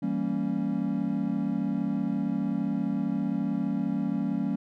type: chord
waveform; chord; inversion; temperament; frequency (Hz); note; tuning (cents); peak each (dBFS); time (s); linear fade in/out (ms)
triangle; E diminished seventh; none; equal with one note detuned; 164.81 / 196 / 231.1 / 277.2; E3 / G3 / Bb3 / Db4; 0 / 0 / -15 / 0; -33 / -28 / -29 / -29; 0.02-4.56; 10
effects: none